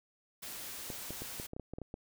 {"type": "noise", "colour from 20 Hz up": "white", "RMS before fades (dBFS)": -44, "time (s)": [0.42, 1.47], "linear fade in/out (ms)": 10}
{"type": "clicks", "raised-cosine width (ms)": 2, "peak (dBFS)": -28, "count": 11, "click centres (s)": [0.902, 1.106, 1.22, 1.399, 1.534, 1.565, 1.597, 1.736, 1.785, 1.817, 1.941]}
{"effects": []}